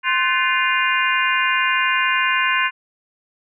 harmonic tone with a mistuned harmonic, 349.2 Hz, F4, in tune, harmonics 3 / 4 / 5 / 6 / 7 / 8, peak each -21 / -22 / -23 / -24 / -24 / -25 dBFS, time 0.03-2.71 s, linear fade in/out 50 ms, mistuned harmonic 4, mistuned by +140 cents, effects none

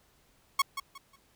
sawtooth tone with echo, 1101 Hz, C#6, 12 cents flat, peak -18 dBFS, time 0.59-0.62 s, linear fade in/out 5 ms, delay 180 ms, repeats 3, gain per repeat -11 dB, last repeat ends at 1.16 s, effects pink hiss -66 dBFS RMS until 1.35 s

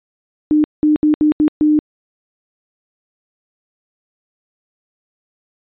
sine tone bursts at uneven times, 302.9 Hz, D#4, 46 cents flat, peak -9 dBFS, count 6, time 0.51-0.64 / 0.83-0.96 / 1.03-1.14 / 1.21-1.32 / 1.4-1.48 / 1.61-1.79 s, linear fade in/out 0 ms, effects resampled to 8000 Hz

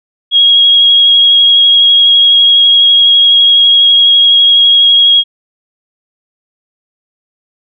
sine tone with vibrato, 3293 Hz, G#7, 15 cents flat, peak -3 dBFS, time 0.31-5.24 s, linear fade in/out 50 ms, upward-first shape sine, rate 12 Hz, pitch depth 15 cents each way, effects none

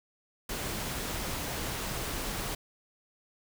pink noise, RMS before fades -35 dBFS, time 0.49-2.55 s, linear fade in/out 5 ms, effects none

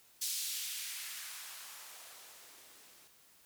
violet noise with band-pass filter sweep, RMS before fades -44 dBFS, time 0.21-3.08 s, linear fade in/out 10 ms, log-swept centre 4600 to 210 Hz, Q 1.1, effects white hiss -64 dBFS RMS until 3.45 s

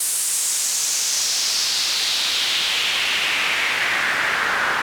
pink noise with band-pass filter sweep, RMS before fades -21 dBFS, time 0-4.82 s, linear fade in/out 5 ms, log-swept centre 9400 to 1400 Hz, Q 2.3, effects none

